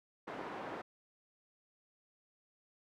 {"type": "band-pass noise", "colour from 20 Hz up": "pink", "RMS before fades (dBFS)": -44, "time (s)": [0.27, 0.82], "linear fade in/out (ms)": 10, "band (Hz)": [300, 1400], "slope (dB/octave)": 12, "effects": []}